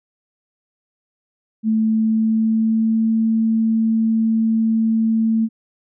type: tone with pitch glide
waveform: sine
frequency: 220 to 223.5 Hz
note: A3 to A3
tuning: 0 to +27 cents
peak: -14 dBFS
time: 1.63-5.49 s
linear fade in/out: 50 ms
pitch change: +27 cents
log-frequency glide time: 1.79-3.1 s
effects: none